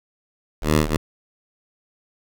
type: ring-modulated tone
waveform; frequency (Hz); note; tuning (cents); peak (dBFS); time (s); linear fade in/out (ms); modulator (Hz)
10% pulse; 76.8; D#2; -22; -6; 0.62-0.97; 5; 36.4
effects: none